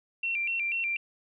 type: tone with vibrato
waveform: sine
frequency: 2536 Hz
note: D#7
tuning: 32 cents sharp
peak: -27 dBFS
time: 0.23-0.97 s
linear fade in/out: 5 ms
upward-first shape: square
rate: 4.1 Hz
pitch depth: 120 cents each way
effects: none